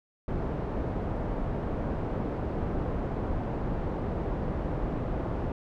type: low-pass noise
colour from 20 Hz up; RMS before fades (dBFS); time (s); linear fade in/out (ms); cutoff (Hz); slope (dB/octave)
pink; -31; 0.28-5.52; 2; 730; 12
effects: none